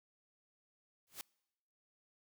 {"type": "noise with exponential growth", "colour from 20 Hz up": "white", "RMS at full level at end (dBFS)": -41, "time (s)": [1.07, 1.21], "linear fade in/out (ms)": 0, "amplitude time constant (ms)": 29, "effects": ["noise-tail reverb RT60 0.9 s tail -26 dB re dry"]}